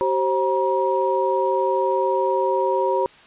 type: tone cluster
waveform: sine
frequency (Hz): 382.4 / 531 / 952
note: G4 / C5 / A#5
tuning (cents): -43 / +25 / +36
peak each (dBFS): -22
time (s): 0.01-3.06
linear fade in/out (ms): 0
effects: white hiss -48 dBFS RMS until 3.26 s + resampled to 8000 Hz